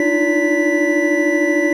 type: tone cluster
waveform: triangle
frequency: 298.7 / 312 / 345.2 / 572 / 1974 Hz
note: D4 / D#4 / F4 / D5 / B6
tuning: +29 / +5 / -20 / -46 / -1 cents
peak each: -18 dBFS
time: 0-1.73 s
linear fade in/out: 2 ms
effects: none